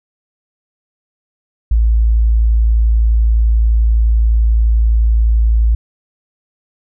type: tone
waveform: sine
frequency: 55.8 Hz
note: A1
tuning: 25 cents sharp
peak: -8 dBFS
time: 1.71-5.75 s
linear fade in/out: 5 ms
effects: none